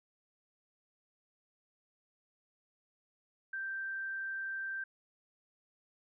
sine tone, 1568 Hz, G6, in tune, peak -36 dBFS, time 3.53-4.84 s, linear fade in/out 5 ms, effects none

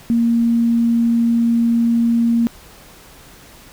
sine tone, 233 Hz, A#3, 1 cent flat, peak -12 dBFS, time 0.1-2.47 s, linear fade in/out 0 ms, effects pink hiss -43 dBFS RMS until 3.72 s

